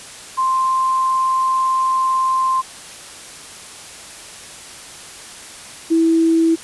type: tone pair in turn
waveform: sine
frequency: 1047 / 327.8 Hz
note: C6 / E4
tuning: +1 / -10 cents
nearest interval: octave + minor sixth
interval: 2011 cents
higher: first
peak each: -14 / -11 dBFS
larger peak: second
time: 0.37-2.62 / 5.9-6.56 s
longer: first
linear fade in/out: 20 ms
effects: white hiss -36 dBFS RMS until 6.63 s + resampled to 24000 Hz